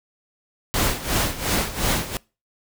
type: noise with tremolo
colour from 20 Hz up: pink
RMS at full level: -20 dBFS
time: 0.74-2.17 s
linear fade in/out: 0 ms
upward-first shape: sine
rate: 2.8 Hz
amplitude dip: 80%
effects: noise-tail reverb RT60 0.3 s tail -24 dB re dry